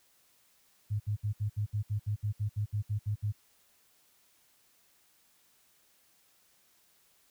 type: tone bursts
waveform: sine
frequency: 104.6 Hz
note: G#2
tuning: 13 cents sharp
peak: -28 dBFS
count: 15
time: 0.9-3.324 s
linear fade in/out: 20 ms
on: 100 ms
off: 66 ms
effects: white hiss -67 dBFS RMS until 7.3 s